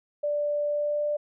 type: tone with pitch glide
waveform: sine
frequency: 587.3 to 591.7 Hz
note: D5 to D5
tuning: 0 to +13 cents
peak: -24 dBFS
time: 0.23-1.17 s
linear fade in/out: 10 ms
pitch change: +13 cents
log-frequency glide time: 0.67-1.05 s
effects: none